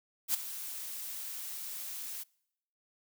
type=noise with ADSR envelope; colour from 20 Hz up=blue; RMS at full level=-27 dBFS; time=0.28-2.24 s; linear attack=62 ms; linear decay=10 ms; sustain=-14 dB; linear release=20 ms; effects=noise-tail reverb RT60 0.8 s tail -26 dB re dry